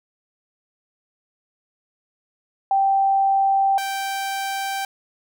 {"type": "tone pair in turn", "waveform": ["sine", "sawtooth"], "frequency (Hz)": [782, 782], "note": ["G5", "G5"], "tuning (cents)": [-4, -4], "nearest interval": "unison", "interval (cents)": 0, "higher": "neither", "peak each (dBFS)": [-15, -20], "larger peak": "first", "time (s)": [[2.71, 3.78], [3.78, 4.85]], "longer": "neither", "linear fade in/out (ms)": 2, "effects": []}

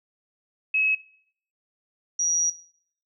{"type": "tone pair in turn", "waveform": "sine", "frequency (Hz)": [2569, 5767], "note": ["E7", "F#8"], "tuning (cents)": [-45, -45], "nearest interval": "octave + major second", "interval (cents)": 1400, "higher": "second", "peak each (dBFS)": [-20, -21], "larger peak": "first", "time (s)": [[0.74, 0.95], [2.19, 2.5]], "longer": "second", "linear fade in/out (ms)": 5, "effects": ["noise-tail reverb RT60 0.6 s tail -18 dB re dry"]}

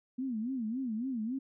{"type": "tone with vibrato", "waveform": "sine", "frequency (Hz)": 240, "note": "B3", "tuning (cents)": -49, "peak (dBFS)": -32, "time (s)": [0.18, 1.39], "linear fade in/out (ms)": 10, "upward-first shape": "sine", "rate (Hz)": 3.6, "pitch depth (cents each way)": 200, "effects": []}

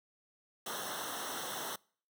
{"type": "noise with comb filter", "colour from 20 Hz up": "pink", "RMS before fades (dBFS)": -40, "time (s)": [0.66, 1.76], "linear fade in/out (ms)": 5, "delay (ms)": 0.42, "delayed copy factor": -0.95, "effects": ["noise-tail reverb RT60 0.5 s tail -26 dB re dry", "high-pass 150 Hz 12 dB/octave"]}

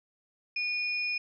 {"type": "tone pair together", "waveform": "sine", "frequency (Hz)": [2455, 5202], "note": ["D#7", "E8"], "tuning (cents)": [-24, -24], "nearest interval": "octave + minor second", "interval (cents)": 1300, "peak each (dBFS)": [-29, -37], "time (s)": [0.56, 1.18], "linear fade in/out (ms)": 5, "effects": []}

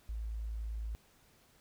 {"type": "tone", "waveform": "sine", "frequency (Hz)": 55, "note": "A1", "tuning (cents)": 0, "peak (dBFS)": -36, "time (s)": [0.09, 0.95], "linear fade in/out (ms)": 0, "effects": ["pink hiss -66 dBFS RMS until 1.6 s"]}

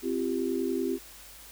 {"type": "chord", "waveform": "sine", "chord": "C suspended fourth", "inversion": "none", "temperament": "equal with one note detuned", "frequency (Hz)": [261.6, 341.8, 392], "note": ["C4", "F4", "G4"], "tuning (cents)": [0, -37, 0], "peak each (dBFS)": -31, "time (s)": [0.02, 0.99], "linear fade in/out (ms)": 50, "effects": ["added 50 Hz sine -56 dBFS peak until 1.51 s", "white hiss -49 dBFS RMS until 1.51 s"]}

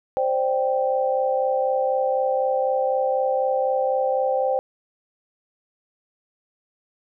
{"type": "chord", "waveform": "sine", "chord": "C suspended second", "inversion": "none", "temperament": "equal", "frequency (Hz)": [523.3, 587.3, 784], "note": ["C5", "D5", "G5"], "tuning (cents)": [0, 0, 0], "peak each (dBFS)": [-21, -27, -24], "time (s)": [0.17, 4.59], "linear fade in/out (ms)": 0, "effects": []}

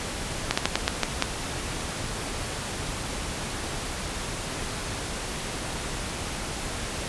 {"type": "slowing click train", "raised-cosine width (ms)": 0.2, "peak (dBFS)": -3, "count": 7, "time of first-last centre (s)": [0.51, 1.224], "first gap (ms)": 65, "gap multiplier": 1.24, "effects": ["pink hiss -32 dBFS RMS until 7.08 s", "resampled to 24000 Hz"]}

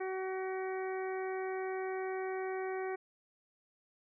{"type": "harmonic tone", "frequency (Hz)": 377.5, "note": "F#4", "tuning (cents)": 35, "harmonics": [1, 2, 3, 4, 5, 6], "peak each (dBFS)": [-36, -42, -49, -49, -48, -51], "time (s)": [0, 2.96], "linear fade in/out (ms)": 10, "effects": []}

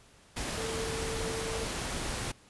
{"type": "tone in noise", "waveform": "sine", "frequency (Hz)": 448.4, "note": "A4", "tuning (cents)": 33, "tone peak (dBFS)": -36, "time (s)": [0.57, 1.65], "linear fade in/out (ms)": 10, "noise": "pink", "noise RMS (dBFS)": -35, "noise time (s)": [0.36, 2.32], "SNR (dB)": -4, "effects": ["pink hiss -59 dBFS RMS until 2.49 s", "resampled to 24000 Hz"]}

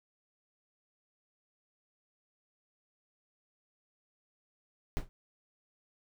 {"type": "noise with exponential decay", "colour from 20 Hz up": "brown", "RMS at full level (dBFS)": -25, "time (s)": [4.97, 5.09], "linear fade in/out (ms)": 0, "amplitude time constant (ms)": 26, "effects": []}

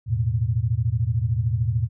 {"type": "chord", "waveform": "sine", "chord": "E suspended fourth", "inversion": "none", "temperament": "equal", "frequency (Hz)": [82.41, 110, 123.47], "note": ["E2", "A2", "B2"], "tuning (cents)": [0, 0, 0], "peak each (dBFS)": [-28, -22, -24], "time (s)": [0.06, 1.89], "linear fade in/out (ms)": 50, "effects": []}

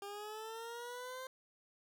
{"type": "linear sweep", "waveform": "20% pulse", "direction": "up", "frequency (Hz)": [399, 523.3], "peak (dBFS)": -39, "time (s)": [0.02, 1.27], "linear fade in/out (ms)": 2, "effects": []}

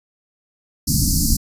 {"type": "band-stop noise", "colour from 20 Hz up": "pink", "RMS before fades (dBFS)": -17, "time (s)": [0.87, 1.37], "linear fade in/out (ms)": 10, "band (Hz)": [300, 4500], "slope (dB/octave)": 96, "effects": ["resampled to 32000 Hz"]}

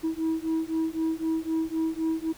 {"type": "beating tone pair", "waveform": "sine", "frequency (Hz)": [320.5, 324.4], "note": ["E4", "E4"], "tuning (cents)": [-49, -28], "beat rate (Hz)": 3.9, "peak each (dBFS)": -26, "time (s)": [0.03, 2.33], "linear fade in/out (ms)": 20, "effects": ["tanh soft clip ceiling -22 dBFS", "pink hiss -50 dBFS RMS until 2.37 s"]}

